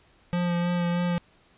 square tone with vibrato, 174.61 Hz, F3, in tune, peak -24 dBFS, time 0.33-1.18 s, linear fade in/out 0 ms, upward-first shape sine, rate 3.2 Hz, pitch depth 17 cents each way, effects pink hiss -60 dBFS RMS until 1.57 s + resampled to 8000 Hz

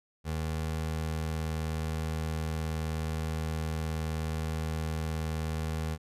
25% pulse tone, 79.2 Hz, D#2, 31 cents sharp, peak -27 dBFS, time 0.24-5.98 s, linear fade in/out 50 ms, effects resampled to 32000 Hz

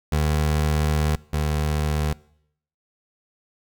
25% pulse tone pair in turn, 76 / 75.52 Hz, D#2 / D2, -40 / +49 cents, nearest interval unison, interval 11 cents, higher first, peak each -15 / -17 dBFS, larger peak first, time 0.12-1.16 / 1.33-2.13 s, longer first, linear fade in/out 5 ms, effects noise-tail reverb RT60 0.7 s tail -22 dB re dry

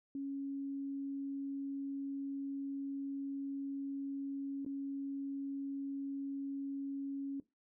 sine tone with dropouts, 276.5 Hz, C#4, 4 cents flat, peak -37 dBFS, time 0.15-7.4 s, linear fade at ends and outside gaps 2 ms, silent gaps 4.649-4.662 s, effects noise-tail reverb RT60 0.2 s tail -17 dB re dry

